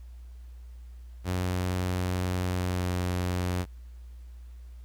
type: tone with pitch glide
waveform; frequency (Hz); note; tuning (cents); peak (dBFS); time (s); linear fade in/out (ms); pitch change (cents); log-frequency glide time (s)
sawtooth; 91 to 90.01; F#2 to F#2; -28 to -47; -23; 1.24-3.66; 50; -19; 2.5-2.9
effects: added 60 Hz sine -42 dBFS peak until 4.84 s + pink hiss -66 dBFS RMS until 4.84 s